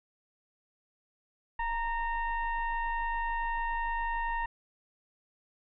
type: tone with frequency modulation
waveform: sine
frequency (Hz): 932.3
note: A#5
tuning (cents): 0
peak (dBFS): -29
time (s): 1.59-4.46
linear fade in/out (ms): 5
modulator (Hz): 907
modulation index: 1
effects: none